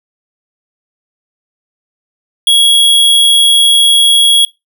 square tone, 3322 Hz, G#7, in tune, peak -5 dBFS, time 2.47-4.45 s, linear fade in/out 2 ms, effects noise-tail reverb RT60 0.2 s tail -21 dB re dry

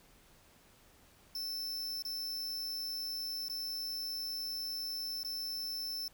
45% pulse tone with dropouts, 5310 Hz, E8, 12 cents sharp, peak -37 dBFS, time 1.35-6.08 s, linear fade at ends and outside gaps 2 ms, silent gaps 2.023-2.05 / 3.484-3.497 / 5.232-5.247 s, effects pink hiss -63 dBFS RMS until 6.13 s

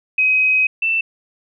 sine tone pair in turn, 2528 / 2667 Hz, D#7 / E7, +27 / +20 cents, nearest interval minor second, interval 93 cents, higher second, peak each -12 / -15 dBFS, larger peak first, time 0.18-0.67 / 0.82-1.01 s, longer first, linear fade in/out 5 ms, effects none

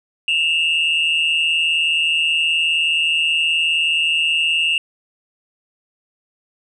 sine tone pair together, 2675 / 2834 Hz, E7 / F7, +25 / +25 cents, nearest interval minor second, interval 100 cents, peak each -16 dBFS, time 0.28-4.78 s, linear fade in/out 2 ms, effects tanh soft clip ceiling -11 dBFS

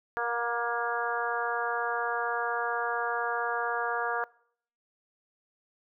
harmonic tone with a mistuned harmonic, 235.8 Hz, A#3, 20 cents sharp, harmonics 2 / 3 / 4 / 5 / 6 / 7, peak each -35 / -35 / -35 / -35 / -35 / -35 dBFS, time 0.17-4.24 s, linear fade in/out 0 ms, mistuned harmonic 3, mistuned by +19 cents, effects noise-tail reverb RT60 0.6 s tail -23 dB re dry

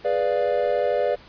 triangle chord, G# diminished seventh, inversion none, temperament equal, 415.3 / 493.9 / 587.3 / 698.5 Hz, G#4 / B4 / D5 / F5, 0 / 0 / 0 / 0 cents, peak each -26 / -22 / -21 / -26 dBFS, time 0.04-1.16 s, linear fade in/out 20 ms, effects pink hiss -48 dBFS RMS until 1.28 s + resampled to 11025 Hz

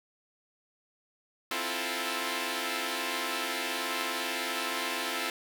5% pulse chord, F major seventh, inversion second, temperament equal, 261.6 / 329.6 / 349.2 / 440 Hz, C4 / E4 / F4 / A4, 0 / 0 / 0 / 0 cents, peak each -25 dBFS, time 1.51-5.3 s, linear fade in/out 2 ms, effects none

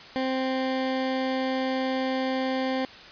20% pulse tone, 261.6 Hz, C4, in tune, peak -20 dBFS, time 0.16-2.85 s, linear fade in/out 0 ms, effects white hiss -45 dBFS RMS until 3.11 s + resampled to 11025 Hz

